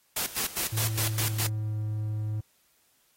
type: noise with tremolo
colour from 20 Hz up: white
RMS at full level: -29 dBFS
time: 0.16-1.47 s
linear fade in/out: 5 ms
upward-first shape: square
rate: 4.9 Hz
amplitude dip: 80%
type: tone with pitch glide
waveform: triangle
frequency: 110 to 107.18 Hz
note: A2 to A2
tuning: 0 to -45 cents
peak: -26 dBFS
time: 0.72-2.41 s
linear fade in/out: 10 ms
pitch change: -45 cents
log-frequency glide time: 0.83-1.74 s
effects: white hiss -67 dBFS RMS until 3.16 s + AAC 48 kbps